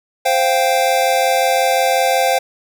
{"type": "chord", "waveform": "square", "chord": "C suspended fourth", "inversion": "none", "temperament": "equal", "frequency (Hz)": [523.3, 698.5, 784], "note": ["C5", "F5", "G5"], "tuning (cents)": [0, 0, 0], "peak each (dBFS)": -18, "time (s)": [0.25, 2.39], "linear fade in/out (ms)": 10, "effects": []}